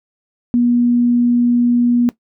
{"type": "tone", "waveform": "sine", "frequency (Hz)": 241.1, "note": "B3", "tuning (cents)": -41, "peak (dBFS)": -10, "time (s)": [0.54, 2.09], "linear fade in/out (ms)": 0, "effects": ["noise-tail reverb RT60 0.1 s tail -17 dB re dry"]}